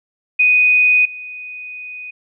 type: tone with level steps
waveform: sine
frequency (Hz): 2489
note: D#7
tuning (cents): 0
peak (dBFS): -9 / -28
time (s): 0.39-2.11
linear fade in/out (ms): 10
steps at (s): 1.05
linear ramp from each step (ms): 5
effects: none